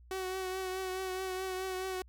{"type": "tone with vibrato", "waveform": "sawtooth", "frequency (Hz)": 374.8, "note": "F#4", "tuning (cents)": 22, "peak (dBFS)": -31, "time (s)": [0.11, 2.02], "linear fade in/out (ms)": 2, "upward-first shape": "triangle", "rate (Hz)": 4.7, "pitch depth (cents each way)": 31, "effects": ["added 60 Hz sine -54 dBFS peak until 2.08 s"]}